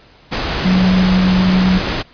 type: tone in noise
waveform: sine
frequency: 185 Hz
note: F#3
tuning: in tune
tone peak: -10 dBFS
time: 0.64-1.79 s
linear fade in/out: 20 ms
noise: pink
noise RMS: -19 dBFS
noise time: 0.31-2.03 s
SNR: +6 dB
effects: pink hiss -46 dBFS RMS until 2.13 s + resampled to 11025 Hz